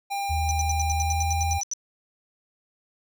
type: tone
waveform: square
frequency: 799 Hz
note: G5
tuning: 33 cents sharp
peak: -27 dBFS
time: 0.1-1.62 s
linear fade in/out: 20 ms
type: tone with pitch glide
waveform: sine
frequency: 79 to 82.02 Hz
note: D#2 to E2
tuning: +27 to -8 cents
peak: -24 dBFS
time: 0.29-1.59 s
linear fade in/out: 20 ms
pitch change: +65 cents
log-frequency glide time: 0.91-1.25 s
type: tone bursts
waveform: sine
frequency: 5940 Hz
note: F#8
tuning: 6 cents sharp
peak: -25 dBFS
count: 13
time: 0.49-1.735 s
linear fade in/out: 0 ms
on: 21 ms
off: 81 ms
effects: none